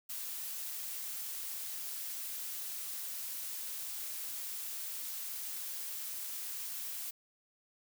blue noise, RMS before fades -41 dBFS, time 0.09-7.11 s, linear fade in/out 10 ms, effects none

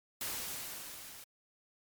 white noise with level ramp, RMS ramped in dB -37 to -51 dBFS, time 0.21-1.24 s, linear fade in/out 2 ms, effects MP3 96 kbps

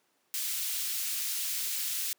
white high-pass noise, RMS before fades -33 dBFS, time 0.34-2.13 s, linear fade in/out 0 ms, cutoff 2600 Hz, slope 12 dB/octave, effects pink hiss -72 dBFS RMS until 2.18 s + high-pass 300 Hz 12 dB/octave

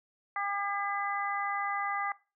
harmonic tone with a mistuned harmonic, 401.5 Hz, G4, 41 cents sharp, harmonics 2 / 3 / 4 / 5, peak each -35 / -34 / -41 / -37 dBFS, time 0.36-2.12 s, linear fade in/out 2 ms, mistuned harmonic 4, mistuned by +21 cents, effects noise-tail reverb RT60 0.3 s tail -19 dB re dry

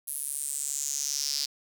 sawtooth tone with high-pass filter sweep, 142.4 Hz, C#3, 47 cents sharp, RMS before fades -32 dBFS, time 0.07-1.46 s, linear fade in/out 10 ms, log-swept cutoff 11000 to 4800 Hz, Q 5.3, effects none

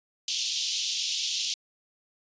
pink band-pass noise, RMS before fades -30 dBFS, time 0.28-1.54 s, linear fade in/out 2 ms, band 2900 to 6700 Hz, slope 48 dB/octave, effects resampled to 16000 Hz

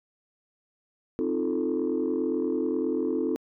sine chord, F dominant seventh, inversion second, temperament equal, 261.6 / 311.1 / 349.2 / 440 Hz, C4 / Eb4 / F4 / A4, 0 / 0 / 0 / 0 cents, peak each -29 dBFS, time 1.19-3.36 s, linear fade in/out 0 ms, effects tanh soft clip ceiling -18 dBFS

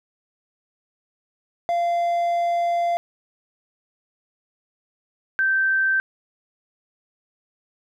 triangle / sine tone pair in turn, 690 / 1556.6 Hz, F5 / G6, -21 / -13 cents, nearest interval octave + major second, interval 1408 cents, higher second, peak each -17 dBFS, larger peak neither, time 1.69-2.97 / 5.39-6 s, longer first, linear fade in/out 0 ms, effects none

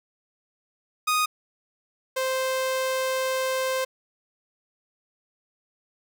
sawtooth tone pair in turn, 1242 / 522.2 Hz, D#6 / C5, -3 / -3 cents, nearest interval octave + minor third, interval 1500 cents, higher first, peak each -17 / -20 dBFS, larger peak first, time 1.07-1.26 / 2.16-3.85 s, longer second, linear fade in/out 10 ms, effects none

